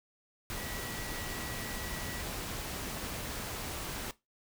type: tone in noise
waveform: sine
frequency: 1936 Hz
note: B6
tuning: 35 cents flat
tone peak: -47 dBFS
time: 0.57-2.21 s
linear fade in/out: 0 ms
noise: pink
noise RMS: -39 dBFS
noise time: 0.5-4.11 s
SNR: -11 dB
effects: noise-tail reverb RT60 0.2 s tail -18 dB re dry